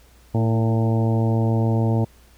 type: harmonic tone with a mistuned harmonic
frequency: 113.4 Hz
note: A#2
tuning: 47 cents flat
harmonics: 1 / 2 / 3 / 4 / 5 / 6 / 7 / 8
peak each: -18 / -24 / -28 / -30 / -32 / -34 / -35 / -36 dBFS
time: 0.34-2.05 s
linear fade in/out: 10 ms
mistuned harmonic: 3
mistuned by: -35 cents
effects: added 60 Hz sine -51 dBFS peak until 2.37 s + pink hiss -55 dBFS RMS until 2.37 s